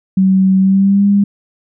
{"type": "tone with pitch glide", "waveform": "sine", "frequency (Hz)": [190, 201.3], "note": ["F#3", "G3"], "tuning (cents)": [46, 46], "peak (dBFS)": -7, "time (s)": [0.17, 1.24], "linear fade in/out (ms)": 5, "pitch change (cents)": 100, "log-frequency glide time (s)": [0.59, 1.06], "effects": []}